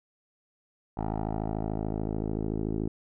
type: tone with low-pass filter sweep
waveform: 10% pulse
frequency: 53.6 Hz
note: A1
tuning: 45 cents flat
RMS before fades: -31 dBFS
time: 0.97-2.88 s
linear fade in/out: 5 ms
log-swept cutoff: 850 to 380 Hz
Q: 2.4
effects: none